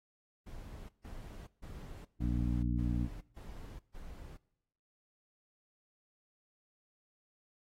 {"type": "noise bursts", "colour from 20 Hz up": "brown", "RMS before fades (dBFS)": -47, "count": 7, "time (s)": [0.46, 4.37], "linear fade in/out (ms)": 10, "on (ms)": 430, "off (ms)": 150}
{"type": "harmonic tone", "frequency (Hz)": 59.6, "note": "A#1", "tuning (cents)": 39, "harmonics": [1, 2, 3, 4, 5], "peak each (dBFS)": [-33, -36, -38, -39, -40], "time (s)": [2.19, 3.09], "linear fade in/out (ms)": 50}
{"effects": ["noise-tail reverb RT60 0.9 s tail -22 dB re dry", "AAC 48 kbps"]}